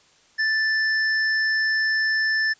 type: tone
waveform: square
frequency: 1760 Hz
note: A6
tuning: in tune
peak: -20 dBFS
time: 0.38-2.54 s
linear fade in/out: 20 ms
effects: white hiss -57 dBFS RMS until 2.59 s + resampled to 16000 Hz